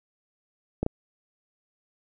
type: clicks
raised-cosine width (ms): 2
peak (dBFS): -12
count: 2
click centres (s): 0.83 / 0.864
effects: none